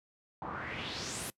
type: noise with low-pass filter sweep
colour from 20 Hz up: pink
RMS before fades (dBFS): -39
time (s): 0.42-1.3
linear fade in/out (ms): 0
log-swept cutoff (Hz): 910 to 12000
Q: 3.2
effects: noise-tail reverb RT60 0.1 s tail -22 dB re dry + high-pass 100 Hz 12 dB/octave